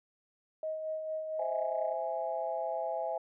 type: tone with tremolo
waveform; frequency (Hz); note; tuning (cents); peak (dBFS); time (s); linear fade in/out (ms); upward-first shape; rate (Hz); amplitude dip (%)
sine; 629; D#5; +19; -32; 0.63-1.94; 2; sine; 4.4; 40
type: chord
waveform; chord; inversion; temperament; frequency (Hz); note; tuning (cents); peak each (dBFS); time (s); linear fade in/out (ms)
sine; C augmented; none; equal; 523.3 / 659.3 / 830.6; C5 / E5 / G#5; 0 / 0 / 0; -38 / -34 / -37; 1.39-3.18; 5
effects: tanh soft clip ceiling -19 dBFS